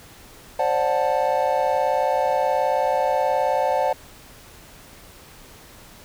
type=chord; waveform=triangle; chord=D dominant seventh; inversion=third; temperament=just; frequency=528.6 / 587.3 / 734.2 / 881 Hz; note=C5 / D5 / F#5 / A5; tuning=+18 / 0 / -14 / +2 cents; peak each=-22 dBFS; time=0.59-3.93 s; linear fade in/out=5 ms; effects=pink hiss -46 dBFS RMS until 6.04 s